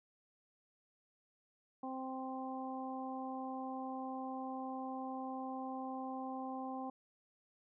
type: harmonic tone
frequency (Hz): 261.6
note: C4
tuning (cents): 0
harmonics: 1 / 2 / 3 / 4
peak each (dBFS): -43 / -49 / -44 / -49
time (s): 1.83-6.9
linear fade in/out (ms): 5
effects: none